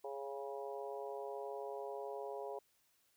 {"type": "harmonic tone with a mistuned harmonic", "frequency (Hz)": 138.6, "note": "C#3", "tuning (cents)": 0, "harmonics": [3, 4, 5, 6, 7], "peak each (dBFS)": [-45, -47, -49, -51, -52], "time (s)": [0.04, 2.59], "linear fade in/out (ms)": 5, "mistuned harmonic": 6, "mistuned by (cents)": -24, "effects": ["white hiss -75 dBFS RMS until 3.16 s"]}